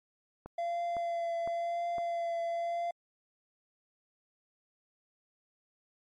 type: click train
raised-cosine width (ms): 1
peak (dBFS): -29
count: 4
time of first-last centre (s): 0.46-1.983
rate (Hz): 1.97
type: tone with vibrato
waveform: triangle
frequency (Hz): 683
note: F5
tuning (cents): -39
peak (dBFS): -29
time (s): 0.58-2.91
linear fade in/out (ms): 5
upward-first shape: triangle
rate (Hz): 0.96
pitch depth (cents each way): 19
effects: MP3 48 kbps